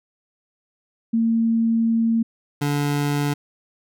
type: tone pair in turn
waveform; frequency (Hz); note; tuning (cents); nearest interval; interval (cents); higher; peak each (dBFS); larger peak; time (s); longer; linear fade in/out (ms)
sine / 25% pulse; 227.8 / 144.75; A#3 / D3; -40 / -25; minor sixth; 785; first; -16; neither; 1.13-2.23 / 2.61-3.34; first; 10
effects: none

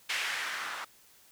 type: noise with low-pass filter sweep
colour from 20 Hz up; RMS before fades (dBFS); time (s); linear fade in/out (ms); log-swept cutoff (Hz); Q
violet; -35; 0.09-0.85; 10; 2300 to 1200; 1.7
effects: white hiss -60 dBFS RMS until 1.31 s

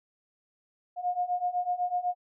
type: beating tone pair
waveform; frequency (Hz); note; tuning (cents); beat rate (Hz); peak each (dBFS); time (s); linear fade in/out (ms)
sine; 712 / 720; F5 / F#5; +33 / -47; 8; -31 / -29; 0.96-2.15; 50
effects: none

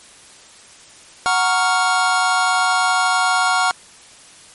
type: chord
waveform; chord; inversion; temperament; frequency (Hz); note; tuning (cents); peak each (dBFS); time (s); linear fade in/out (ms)
square; Gb major seventh; none; equal; 740 / 932.3 / 1108.7 / 1396.9; Gb5 / Bb5 / Db6 / F6; 0 / 0 / 0 / 0; -20 / -24 / -22 / -19; 1.26-3.71; 0
effects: white hiss -44 dBFS RMS until 4.54 s + MP3 48 kbps

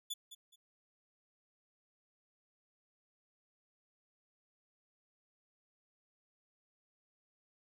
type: tone with echo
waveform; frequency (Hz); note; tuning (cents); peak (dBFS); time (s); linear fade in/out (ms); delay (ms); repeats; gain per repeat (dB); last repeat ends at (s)
sawtooth; 3463; A7; -28; -34; 0.1-0.14; 10; 210; 2; -12; 0.56
effects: none

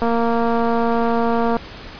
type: click train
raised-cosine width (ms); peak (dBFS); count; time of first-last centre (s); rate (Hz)
1; -7; 360; 0.02-1.567; 232
effects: pink hiss -36 dBFS RMS until 1.99 s + resampled to 11025 Hz

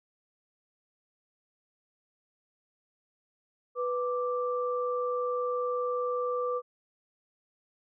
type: tone pair together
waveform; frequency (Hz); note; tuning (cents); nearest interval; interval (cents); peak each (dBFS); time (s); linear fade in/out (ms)
sine; 493.9 / 1174.7; B4 / D6; 0 / 0; octave + minor third; 1500; -29 / -33; 3.75-6.62; 50
effects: none

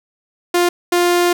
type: tone bursts at uneven times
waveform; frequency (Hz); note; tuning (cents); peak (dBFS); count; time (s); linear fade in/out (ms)
sawtooth; 351.2; F4; +10; -8; 2; 0.54-0.69 / 0.92-1.33; 5
effects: none

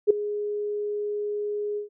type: tone with ADSR envelope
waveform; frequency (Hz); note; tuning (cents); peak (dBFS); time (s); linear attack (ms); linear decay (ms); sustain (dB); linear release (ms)
sine; 415.3; G#4; 0; -10; 0.07-1.89; 33; 6; -16; 120
effects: none

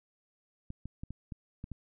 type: clicks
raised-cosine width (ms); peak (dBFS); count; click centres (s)
5; -28; 7; 0.704 / 0.856 / 1.035 / 1.106 / 1.322 / 1.641 / 1.717
effects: none

